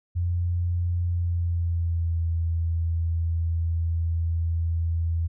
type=tone with pitch glide; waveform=sine; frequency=87.31 to 83.08 Hz; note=F2 to E2; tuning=0 to +14 cents; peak=-22 dBFS; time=0.15-5.28 s; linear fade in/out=20 ms; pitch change=-86 cents; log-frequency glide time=1.05-2.23 s; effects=none